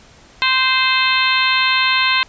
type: harmonic tone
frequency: 520 Hz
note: C5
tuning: 11 cents flat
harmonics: 2 / 3 / 4 / 5 / 6 / 7 / 8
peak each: -19 / -21 / -20 / -19 / -23 / -22 / -22 dBFS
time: 0.42-2.23 s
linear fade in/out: 0 ms
effects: pink hiss -46 dBFS RMS until 2.28 s + resampled to 16000 Hz